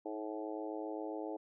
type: harmonic tone with a mistuned harmonic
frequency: 107.5 Hz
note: A2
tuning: 40 cents flat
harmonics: 3 / 4 / 5 / 6 / 7 / 8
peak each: -42 / -44 / -46 / -48 / -49 / -50 dBFS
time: 0.05-1.37 s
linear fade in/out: 10 ms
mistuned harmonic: 3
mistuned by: -23 cents
effects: none

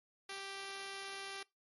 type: tone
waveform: 5% pulse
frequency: 392 Hz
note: G4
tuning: in tune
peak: -32 dBFS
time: 0.29-1.43 s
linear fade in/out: 5 ms
effects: noise-tail reverb RT60 0.2 s tail -21 dB re dry + MP3 48 kbps

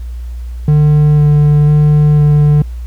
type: tone with vibrato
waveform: triangle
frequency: 149.1 Hz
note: D3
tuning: 27 cents sharp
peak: -3 dBFS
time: 0.68-2.62 s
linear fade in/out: 2 ms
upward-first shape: square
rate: 1 Hz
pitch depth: 10 cents each way
effects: added 60 Hz sine -20 dBFS peak until 2.86 s + pink hiss -47 dBFS RMS until 2.86 s

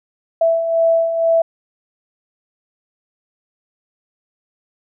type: beating tone pair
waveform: sine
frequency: 659.3 / 661.4 Hz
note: E5 / E5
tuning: 0 / +6 cents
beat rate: 2.1 Hz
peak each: -21 / -13 dBFS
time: 0.41-1.42 s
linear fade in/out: 5 ms
effects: none

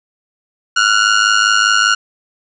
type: ring-modulated tone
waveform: sawtooth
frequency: 1425 Hz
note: F6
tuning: 34 cents sharp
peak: -3 dBFS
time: 0.76-1.95 s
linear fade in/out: 10 ms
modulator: 52.5 Hz
effects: resampled to 16000 Hz + 7-bit

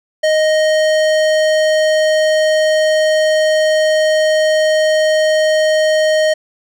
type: tone with hard clipping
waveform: sine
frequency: 622.3 Hz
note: D#5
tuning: in tune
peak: -12 dBFS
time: 0.23-6.34 s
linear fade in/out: 10 ms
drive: 17 dB
effects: none

